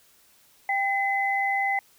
sine tone pair together, 790 / 2031 Hz, G5 / B6, +13 / +48 cents, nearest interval octave + major third, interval 1635 cents, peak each -25 dBFS, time 0.69-1.79 s, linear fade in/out 2 ms, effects white hiss -59 dBFS RMS until 1.98 s

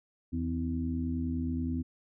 harmonic tone with a mistuned harmonic, 80.7 Hz, E2, 36 cents flat, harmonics 1 / 2 / 3 / 4, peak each -34 / -39 / -32 / -42 dBFS, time 0.32-1.83 s, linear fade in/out 20 ms, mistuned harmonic 3, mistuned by +78 cents, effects none

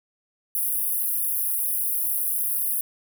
pink high-pass noise, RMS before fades -25 dBFS, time 0.55-2.81 s, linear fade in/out 2 ms, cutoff 10000 Hz, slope 96 dB/octave, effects none

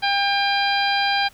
harmonic tone, 800 Hz, G5, 35 cents sharp, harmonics 1 / 2 / 3 / 4 / 5 / 6, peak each -21 / -24 / -26 / -27 / -28 / -29 dBFS, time 0.02-1.29 s, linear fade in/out 20 ms, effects pink hiss -51 dBFS RMS until 1.33 s

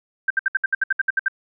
sine tone bursts, 1568 Hz, G6, in tune, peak -15 dBFS, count 12, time 0.28-1.283 s, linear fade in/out 5 ms, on 24 ms, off 65 ms, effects none

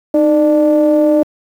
triangle ring-modulated tone, 144.2 Hz, D3, 31 cents flat, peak -3 dBFS, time 0.14-1.23 s, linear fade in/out 5 ms, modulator 452 Hz, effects high-pass 60 Hz 12 dB/octave + 7-bit

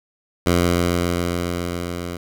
10% pulse tone with level ramp, 87.31 Hz, F2, in tune, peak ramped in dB -6 to -19 dBFS, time 0.46-2.17 s, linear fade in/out 5 ms, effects none

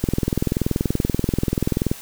click train, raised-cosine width 3 ms, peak -6 dBFS, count 40, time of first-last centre 0.04-1.915 s, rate 20.8 Hz, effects white hiss -39 dBFS RMS until 2.01 s

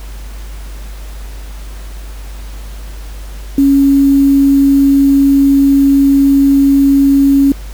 sine tone with quantisation, 277 Hz, C#4, 1 cent flat, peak -5 dBFS, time 3.58-7.52 s, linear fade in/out 2 ms, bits 5, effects added 50 Hz sine -24 dBFS peak until 7.73 s + pink hiss -37 dBFS RMS until 7.73 s

